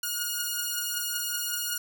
5% pulse beating tone pair, 1435 / 1440.3 Hz, F6 / F#6, +47 / -47 cents, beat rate 5.3 Hz, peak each -19 / -22 dBFS, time 0.03-1.78 s, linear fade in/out 5 ms, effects none

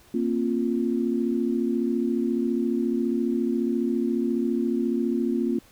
sine chord, Bb suspended second, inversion none, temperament equal with one note detuned, 233.1 / 267.6 / 349.2 Hz, Bb3 / C4 / F4, 0 / +39 / 0 cents, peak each -25 / -27 / -27 dBFS, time 0.14-5.59 s, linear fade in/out 5 ms, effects pink hiss -55 dBFS RMS until 5.71 s

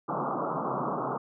white band-pass noise, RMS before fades -31 dBFS, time 0.08-1.18 s, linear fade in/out 10 ms, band 130 to 1300 Hz, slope 96 dB/octave, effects none

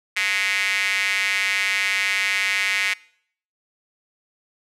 square tone with high-pass filter, 98 Hz, G2, in tune, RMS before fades -22 dBFS, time 0.16-2.94 s, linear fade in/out 10 ms, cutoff 2100 Hz, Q 4.4, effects noise-tail reverb RT60 0.6 s tail -22 dB re dry + low-pass 10000 Hz 12 dB/octave

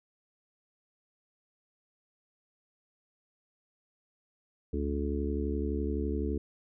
harmonic tone, 71.8 Hz, D2, 39 cents flat, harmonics 1 / 3 / 4 / 5 / 6, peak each -32 / -37 / -36 / -38 / -37 dBFS, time 4.73-6.38 s, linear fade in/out 5 ms, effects none

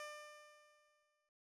15% pulse tone with exponential decay, 598 Hz, D5, 31 cents sharp, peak -39 dBFS, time 0-1.29 s, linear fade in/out 1 ms, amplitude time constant 280 ms, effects low-pass 10000 Hz 12 dB/octave

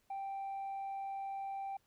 sine tone with tanh clipping, 784 Hz, G5, in tune, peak -39 dBFS, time 0.1-1.77 s, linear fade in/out 5 ms, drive 1 dB, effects pink hiss -75 dBFS RMS until 1.86 s

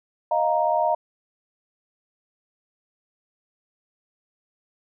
sine chord, Eb suspended second, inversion none, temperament just, 622.3 / 700 / 933.4 Hz, Eb5 / F5 / Bb5, 0 / +4 / +2 cents, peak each -23 / -23 / -23 dBFS, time 0.31-0.95 s, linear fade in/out 5 ms, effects none

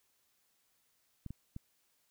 clicks, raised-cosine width 5 ms, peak -30 dBFS, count 3, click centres 1.263 / 1.306 / 1.564 s, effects white hiss -75 dBFS RMS until 2.1 s

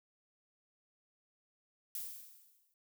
violet noise with exponential decay, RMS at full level -39 dBFS, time 1.95-2.74 s, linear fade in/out 1 ms, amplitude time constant 170 ms, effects none

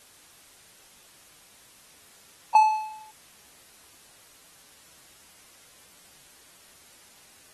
triangle tone with exponential decay, 865 Hz, A5, 30 cents flat, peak -9 dBFS, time 2.55-3.11 s, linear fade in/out 2 ms, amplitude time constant 120 ms, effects white hiss -54 dBFS RMS until 7.53 s + AAC 32 kbps

